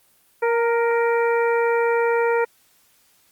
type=harmonic tone with a mistuned harmonic; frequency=468.2 Hz; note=A#4; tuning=8 cents sharp; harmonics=1 / 2 / 3 / 4 / 5; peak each=-18 / -24 / -28 / -30 / -32 dBFS; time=0.42-2.45 s; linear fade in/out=10 ms; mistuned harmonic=2; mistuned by=-23 cents; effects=white hiss -59 dBFS RMS until 3.31 s + Opus 32 kbps